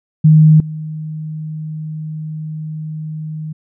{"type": "tone with level steps", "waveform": "sine", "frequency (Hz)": 155.56, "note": "D#3", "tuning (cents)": 0, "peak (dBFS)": [-4, -22], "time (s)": [0.24, 3.53], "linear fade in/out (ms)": 10, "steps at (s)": 0.6, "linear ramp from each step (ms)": 2, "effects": []}